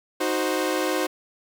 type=chord; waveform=sawtooth; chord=C diminished; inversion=first; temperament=equal; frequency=311.1 / 370 / 523.3 Hz; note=Eb4 / Gb4 / C5; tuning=0 / 0 / 0 cents; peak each=-23 dBFS; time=0.2-1.07 s; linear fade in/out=10 ms; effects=none